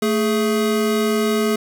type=tone pair together; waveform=square; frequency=221.8 / 419.3 Hz; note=A3 / G#4; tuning=+14 / +17 cents; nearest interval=major seventh; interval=1103 cents; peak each=-20 dBFS; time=0.02-1.56 s; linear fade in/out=5 ms; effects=none